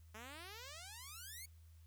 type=exponential sweep; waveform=5% pulse; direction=up; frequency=207.7 to 2266 Hz; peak=-39 dBFS; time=0.14-1.46 s; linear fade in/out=10 ms; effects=added 81 Hz sine -58 dBFS peak until 1.86 s + white hiss -75 dBFS RMS until 1.86 s